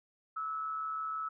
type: tone with amplitude modulation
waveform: sine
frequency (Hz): 1300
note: E6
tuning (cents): -24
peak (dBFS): -32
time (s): 0.36-1.29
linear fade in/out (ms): 10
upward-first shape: sine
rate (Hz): 146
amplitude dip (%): 45
effects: none